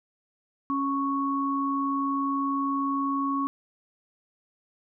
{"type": "tone pair together", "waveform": "sine", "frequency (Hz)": [275.9, 1108.4], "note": ["C#4", "C#6"], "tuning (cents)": [-8, -1], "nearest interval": "2 octaves", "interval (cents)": 2407, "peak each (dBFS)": -27, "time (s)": [0.7, 3.47], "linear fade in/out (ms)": 0, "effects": []}